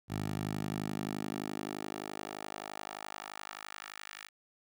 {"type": "tone with high-pass filter sweep", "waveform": "10% pulse", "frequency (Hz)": 51.6, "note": "G#1", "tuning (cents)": -10, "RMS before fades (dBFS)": -40, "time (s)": [0.08, 4.3], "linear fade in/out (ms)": 50, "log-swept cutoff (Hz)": [100, 1900], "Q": 1.3, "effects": []}